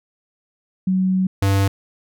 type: tone pair in turn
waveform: sine / square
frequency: 187.1 / 98.17 Hz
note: F#3 / G2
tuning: +20 / +3 cents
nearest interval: major seventh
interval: 1117 cents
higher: first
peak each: -15 dBFS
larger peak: neither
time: 0.87-1.27 / 1.42-1.68 s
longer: first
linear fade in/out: 5 ms
effects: none